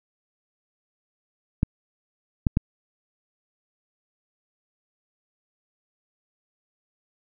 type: clicks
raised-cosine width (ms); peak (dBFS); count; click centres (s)
5; -7; 3; 1.631 / 2.468 / 2.571
effects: none